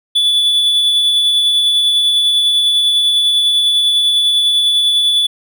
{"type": "tone with tremolo", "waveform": "triangle", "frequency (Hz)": 3454, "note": "A7", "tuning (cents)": -33, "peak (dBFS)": -7, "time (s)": [0.15, 5.27], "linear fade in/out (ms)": 10, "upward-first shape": "triangle", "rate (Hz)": 10, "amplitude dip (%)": 30, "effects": []}